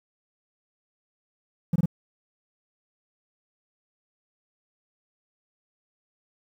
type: tone bursts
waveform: triangle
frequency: 170 Hz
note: F3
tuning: 46 cents flat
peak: -16 dBFS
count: 3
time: 1.73-1.858 s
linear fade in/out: 5 ms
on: 28 ms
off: 22 ms
effects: tanh soft clip ceiling -13 dBFS + 9-bit